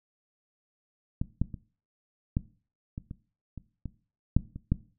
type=clicks; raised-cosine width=5 ms; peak=-16 / -13 / -25 / -13 / -23 / -26 / -27 / -23 / -8 / -26 / -11 dBFS; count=11; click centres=1.215 / 1.416 / 1.542 / 2.369 / 2.979 / 3.111 / 3.577 / 3.857 / 4.366 / 4.56 / 4.72 s; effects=noise-tail reverb RT60 0.4 s tail -18 dB re dry